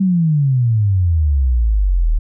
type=exponential sweep; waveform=sine; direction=down; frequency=196 to 37.21 Hz; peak=-11 dBFS; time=0-2.19 s; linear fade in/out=10 ms; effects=none